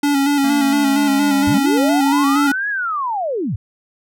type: tone with vibrato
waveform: square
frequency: 281.7 Hz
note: C#4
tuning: 28 cents sharp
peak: -14 dBFS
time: 0.03-2.52 s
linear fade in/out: 5 ms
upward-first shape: square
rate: 4.3 Hz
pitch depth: 36 cents each way
type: tone with pitch glide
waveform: square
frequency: 229.5 to 202.1 Hz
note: A#3 to G#3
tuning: -27 to -47 cents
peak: -23 dBFS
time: 0.44-1.58 s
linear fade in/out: 2 ms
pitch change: -220 cents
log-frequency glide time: 0.55-1.37 s
type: linear two-way sweep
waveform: sine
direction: up then down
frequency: 77 to 1698 to 77 Hz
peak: -18 dBFS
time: 1.47-3.56 s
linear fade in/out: 5 ms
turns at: 2.69 s
effects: none